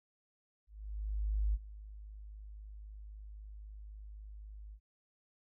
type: tone with ADSR envelope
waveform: sine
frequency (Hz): 51.9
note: G#1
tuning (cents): 0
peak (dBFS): -28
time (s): 0.67-4.8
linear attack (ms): 870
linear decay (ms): 36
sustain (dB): -18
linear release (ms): 70
effects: none